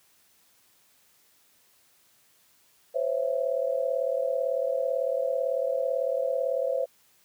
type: tone cluster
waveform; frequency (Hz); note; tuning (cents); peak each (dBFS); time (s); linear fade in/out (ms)
sine; 511 / 549 / 662; C5 / C#5 / E5; -41 / -17 / +7; -28 / -28 / -32; 2.94-6.86; 20
effects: white hiss -63 dBFS RMS until 7.24 s + high-pass 60 Hz 12 dB/octave